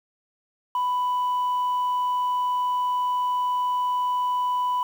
sine tone, 993 Hz, B5, 9 cents sharp, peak -19 dBFS, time 0.75-4.83 s, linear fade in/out 2 ms, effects tanh soft clip ceiling -20 dBFS + 8-bit

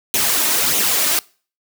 white noise with flanger, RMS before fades -17 dBFS, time 0.14-1.19 s, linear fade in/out 0 ms, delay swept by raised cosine 0.3 to 3.3 ms, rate 1.6 Hz, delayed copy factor +0.55, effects noise-tail reverb RT60 0.4 s tail -24 dB re dry + high-pass 150 Hz 12 dB/octave

